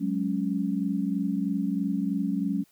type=chord; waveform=sine; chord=F# suspended second; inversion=none; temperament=just; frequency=185 / 208.1 / 277.5 Hz; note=F#3 / G#3 / C#4; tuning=0 / +4 / +2 cents; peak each=-29 dBFS; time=0-2.64 s; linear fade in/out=20 ms; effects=white hiss -64 dBFS RMS until 2.71 s